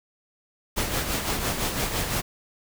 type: noise with tremolo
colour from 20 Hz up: pink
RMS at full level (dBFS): -25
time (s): 0.76-2.22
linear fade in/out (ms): 20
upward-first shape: sine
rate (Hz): 5.9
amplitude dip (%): 50
effects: none